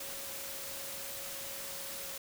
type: tone in noise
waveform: sine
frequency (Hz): 550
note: C#5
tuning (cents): -14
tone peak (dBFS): -51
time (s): 0-2.18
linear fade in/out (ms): 5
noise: white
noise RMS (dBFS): -42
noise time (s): 0-2.18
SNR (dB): -12
effects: none